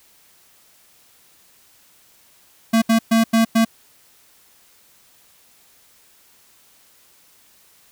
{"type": "tone bursts at uneven times", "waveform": "square", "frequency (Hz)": 226.1, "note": "A3", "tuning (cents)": 47, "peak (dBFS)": -13, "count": 5, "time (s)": [[2.73, 2.82], [2.89, 2.99], [3.11, 3.24], [3.33, 3.45], [3.55, 3.65]], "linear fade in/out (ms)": 10, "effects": ["white hiss -54 dBFS RMS until 7.91 s"]}